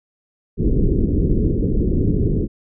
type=low-pass noise; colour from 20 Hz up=pink; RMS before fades=-17 dBFS; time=0.57-2.48 s; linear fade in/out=50 ms; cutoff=430 Hz; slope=48 dB/octave; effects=none